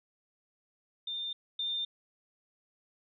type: tone pair in turn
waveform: sine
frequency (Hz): 3606 / 3606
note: A7 / A7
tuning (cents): +42 / +42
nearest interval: unison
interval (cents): 0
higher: neither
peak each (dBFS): -34 / -31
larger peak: second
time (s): 1.07-1.33 / 1.59-1.85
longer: neither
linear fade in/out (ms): 5
effects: none